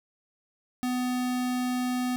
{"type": "tone", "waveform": "square", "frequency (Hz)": 250, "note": "B3", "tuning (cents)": 21, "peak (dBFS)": -27, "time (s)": [0.83, 2.16], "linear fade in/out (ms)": 0, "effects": ["9-bit"]}